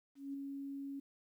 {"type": "tone with ADSR envelope", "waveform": "sine", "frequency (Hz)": 277.2, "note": "C#4", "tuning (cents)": 0, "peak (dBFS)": -38, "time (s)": [0.15, 1], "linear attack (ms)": 190, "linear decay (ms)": 5, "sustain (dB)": -3, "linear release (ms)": 8, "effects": ["12-bit"]}